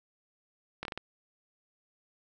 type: slowing click train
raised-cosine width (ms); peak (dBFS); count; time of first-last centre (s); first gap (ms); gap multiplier
0.3; -20; 5; 0.83-0.976; 22; 1.35
effects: none